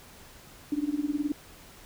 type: tone with tremolo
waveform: sine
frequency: 293.7 Hz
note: D4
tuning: in tune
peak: -22 dBFS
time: 0.72-1.32 s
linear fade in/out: 2 ms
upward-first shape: triangle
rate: 19 Hz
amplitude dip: 100%
effects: pink hiss -51 dBFS RMS until 1.85 s